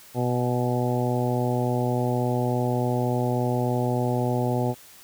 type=harmonic tone with a mistuned harmonic; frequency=123.47 Hz; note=B2; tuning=in tune; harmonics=1 / 2 / 3 / 4 / 5 / 6 / 7; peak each=-25 / -28 / -30 / -31 / -32 / -33 / -33 dBFS; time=0.14-4.75 s; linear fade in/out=50 ms; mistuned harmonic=7; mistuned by=-21 cents; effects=white hiss -49 dBFS RMS until 5.03 s